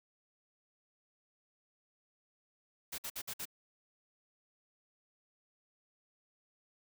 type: noise bursts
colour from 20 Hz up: white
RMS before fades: -41 dBFS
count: 5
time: 2.92-3.455 s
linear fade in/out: 10 ms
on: 63 ms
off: 55 ms
effects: none